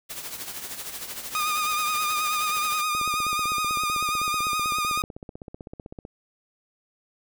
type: noise with tremolo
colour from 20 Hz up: white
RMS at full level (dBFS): -33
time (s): 0.09-2.82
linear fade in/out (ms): 20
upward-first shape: triangle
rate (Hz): 13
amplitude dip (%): 65
type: tone with vibrato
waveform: sawtooth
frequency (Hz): 1227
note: D#6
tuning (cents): -25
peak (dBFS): -20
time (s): 1.35-5.02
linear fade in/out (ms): 0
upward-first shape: triangle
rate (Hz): 9.4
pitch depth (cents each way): 46
type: click train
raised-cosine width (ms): 2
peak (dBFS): -25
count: 50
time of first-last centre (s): 2.95-6.051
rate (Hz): 15.8
effects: none